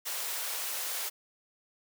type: high-pass noise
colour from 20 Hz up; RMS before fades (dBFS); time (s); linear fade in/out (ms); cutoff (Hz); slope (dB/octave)
white; -35; 0.05-1.1; 20; 460; 24
effects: none